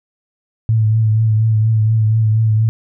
sine tone with vibrato, 110 Hz, A2, in tune, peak -10 dBFS, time 0.69-2.69 s, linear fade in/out 0 ms, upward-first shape triangle, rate 4.2 Hz, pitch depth 41 cents each way, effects none

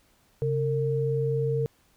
sine tone pair together, 135.7 / 456.1 Hz, C#3 / A#4, -36 / -38 cents, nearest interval octave + major sixth, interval 2098 cents, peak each -26 dBFS, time 0.42-1.66 s, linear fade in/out 0 ms, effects pink hiss -64 dBFS RMS until 1.96 s

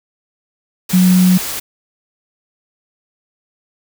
sine tone in noise, 183 Hz, F#3, 19 cents flat, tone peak -7 dBFS, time 0.93-1.38 s, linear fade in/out 10 ms, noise white, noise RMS -23 dBFS, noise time 0.89-1.6 s, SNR +13 dB, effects none

